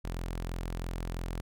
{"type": "tone", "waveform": "sawtooth", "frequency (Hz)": 43, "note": "F1", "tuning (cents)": -26, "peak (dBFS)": -30, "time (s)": [0.04, 1.41], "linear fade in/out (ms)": 10, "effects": []}